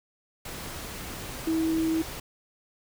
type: tone in noise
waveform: sine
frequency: 323 Hz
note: E4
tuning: 35 cents flat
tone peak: -23 dBFS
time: 1.47-2.02 s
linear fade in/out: 5 ms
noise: pink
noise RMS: -38 dBFS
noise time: 0.45-2.2 s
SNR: +12 dB
effects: none